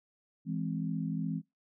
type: chord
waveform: sine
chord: E augmented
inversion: none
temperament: equal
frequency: 164.81 / 207.7 / 261.6 Hz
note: E3 / G#3 / B#3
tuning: 0 / 0 / 0 cents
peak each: -34 / -37 / -37 dBFS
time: 0.45-1.42 s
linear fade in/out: 50 ms
effects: noise-tail reverb RT60 0.2 s tail -21 dB re dry